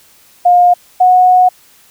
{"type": "tone pair in turn", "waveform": "sine", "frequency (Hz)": [711, 731.8], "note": ["F5", "F#5"], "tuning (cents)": [31, -19], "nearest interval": "unison", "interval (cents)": 50, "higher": "second", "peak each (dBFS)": -4, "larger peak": "neither", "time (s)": [[0.45, 0.74], [1, 1.49]], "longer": "second", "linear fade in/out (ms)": 10, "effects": ["white hiss -46 dBFS RMS until 1.9 s"]}